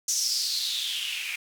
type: noise with band-pass filter sweep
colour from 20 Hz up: blue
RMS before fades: -29 dBFS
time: 0.08-1.36 s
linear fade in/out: 5 ms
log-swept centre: 6200 to 2300 Hz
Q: 6.3
effects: none